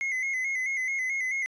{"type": "tone with vibrato", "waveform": "triangle", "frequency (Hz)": 2093, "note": "C7", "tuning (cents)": 0, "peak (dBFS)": -25, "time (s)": [0.01, 1.46], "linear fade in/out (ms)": 0, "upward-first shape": "square", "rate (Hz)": 4.6, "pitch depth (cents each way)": 53, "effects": ["resampled to 22050 Hz"]}